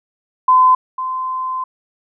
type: tone pair in turn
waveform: sine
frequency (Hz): 1022 / 1032.1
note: C6 / C6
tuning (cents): -41 / -24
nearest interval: unison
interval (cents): 17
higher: second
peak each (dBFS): -7 / -19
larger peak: first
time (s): 0.48-0.75 / 0.98-1.64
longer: second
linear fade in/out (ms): 5
effects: none